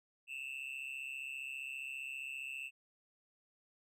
triangle tone with amplitude modulation, 2666 Hz, E7, 19 cents sharp, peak -36 dBFS, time 0.27-2.71 s, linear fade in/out 50 ms, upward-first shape sine, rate 135 Hz, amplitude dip 85%, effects none

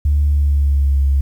sine tone with pitch glide, 72.8 to 68.91 Hz, D2 to C#2, -15 to -10 cents, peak -10 dBFS, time 0.05-1.21 s, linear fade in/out 5 ms, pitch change -95 cents, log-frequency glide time 0.26-1 s, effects tanh soft clip ceiling -7 dBFS + 8-bit

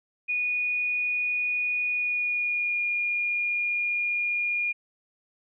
sine tone with pitch glide, 2462 to 2425 Hz, D#7 to D#7, -19 to -45 cents, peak -24 dBFS, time 0.28-4.73 s, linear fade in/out 20 ms, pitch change -26 cents, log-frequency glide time 1.91-2.83 s, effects none

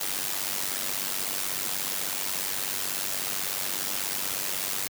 white noise with amplitude modulation, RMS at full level -27 dBFS, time 0-4.88 s, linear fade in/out 10 ms, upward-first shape sine, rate 96.4 Hz, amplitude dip 75%, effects high-pass 100 Hz 12 dB/octave

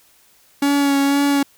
45% pulse tone with vibrato, 280.9 Hz, C#4, 23 cents sharp, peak -14 dBFS, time 0.62-1.43 s, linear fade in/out 5 ms, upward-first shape sine, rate 2 Hz, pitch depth 19 cents each way, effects white hiss -54 dBFS RMS until 1.57 s

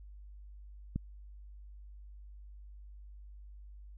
click, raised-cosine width 5 ms, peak -21 dBFS, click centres 0.96 s, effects added 50 Hz sine -48 dBFS peak until 3.97 s

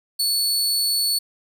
sawtooth tone, 4435 Hz, C#8, in tune, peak -16 dBFS, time 0.19-1.19 s, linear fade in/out 10 ms, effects none

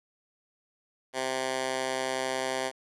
10% pulse tone with high-pass filter, 130.81 Hz, C3, in tune, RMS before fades -31 dBFS, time 1.13-2.72 s, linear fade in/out 50 ms, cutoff 480 Hz, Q 0.68, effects resampled to 24000 Hz + 9-bit

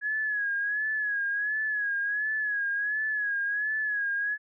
sine tone with vibrato, 1678 Hz, G#6, 17 cents sharp, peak -26 dBFS, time 0.01-4.38 s, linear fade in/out 50 ms, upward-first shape sine, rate 1.4 Hz, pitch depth 64 cents each way, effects none

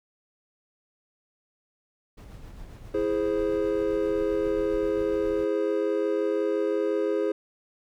brown noise with tremolo, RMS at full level -41 dBFS, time 2.17-5.45 s, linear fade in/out 10 ms, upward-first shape sine, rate 7.5 Hz, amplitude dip 35%
triangle chord, E augmented, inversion none, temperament equal, 329.6 / 415.3 / 523.3 Hz, E4 / G#4 / B#4, 0 / 0 / 0 cents, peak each -27 / -24 / -27 dBFS, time 2.94-7.32 s, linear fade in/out 5 ms
effects none

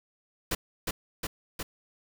pink noise with echo, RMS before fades -29 dBFS, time 0.51-0.55 s, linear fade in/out 5 ms, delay 360 ms, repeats 3, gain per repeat -2 dB, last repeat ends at 1.63 s, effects none

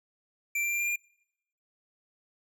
square tone with pitch steps, 2349 / 2363 / 2376 / 2390 / 2404 Hz, D7 / D7 / D7 / D7 / D7, 0 / +10 / +20 / +30 / +40 cents, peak -28 dBFS, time 0.55-0.96 s, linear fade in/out 5 ms, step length 82 ms, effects noise-tail reverb RT60 0.8 s tail -26 dB re dry

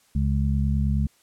harmonic tone, 69.5 Hz, C#2, 5 cents sharp, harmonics 1 / 2 / 3, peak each -22 / -25 / -27 dBFS, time 0.15-1.07 s, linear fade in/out 5 ms, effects white hiss -61 dBFS RMS until 1.22 s + low-pass 11000 Hz 12 dB/octave

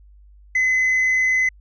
sine tone with tanh clipping, 2032 Hz, B6, 49 cents sharp, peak -16 dBFS, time 0.55-1.49 s, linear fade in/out 5 ms, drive 1 dB, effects added 50 Hz sine -45 dBFS peak until 1.6 s

